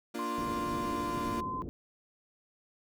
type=chord; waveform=35% pulse; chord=Bb major; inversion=none; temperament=equal; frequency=233.1 / 293.7 / 349.2 Hz; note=Bb3 / D4 / F4; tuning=0 / 0 / 0 cents; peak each=-38 dBFS; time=0.14-1.41 s; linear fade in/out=10 ms
type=tone with pitch glide; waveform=sine; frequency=1046.5 to 1031.5 Hz; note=C6 to C6; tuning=0 to -25 cents; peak=-34 dBFS; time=0.19-1.62 s; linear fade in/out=0 ms; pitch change=-25 cents; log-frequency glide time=0.7-1.13 s
type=low-pass noise; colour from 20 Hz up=white; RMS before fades=-41 dBFS; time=0.38-1.69 s; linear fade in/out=0 ms; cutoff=370 Hz; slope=24 dB/octave
effects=none